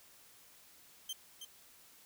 sawtooth tone with echo, 3136 Hz, G7, in tune, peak -35 dBFS, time 1.09-1.13 s, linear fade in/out 5 ms, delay 320 ms, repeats 1, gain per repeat -7 dB, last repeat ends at 1.45 s, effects white hiss -61 dBFS RMS until 2.05 s

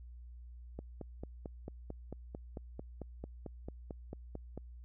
click train, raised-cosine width 2 ms, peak -29 dBFS, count 18, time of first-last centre 0.79-4.576 s, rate 4.49 Hz, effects added 60 Hz sine -48 dBFS peak until 4.84 s

